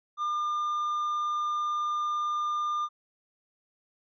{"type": "tone", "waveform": "triangle", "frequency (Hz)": 1203, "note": "D6", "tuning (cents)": 41, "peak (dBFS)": -25, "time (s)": [0.17, 2.89], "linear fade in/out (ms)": 50, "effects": ["resampled to 16000 Hz"]}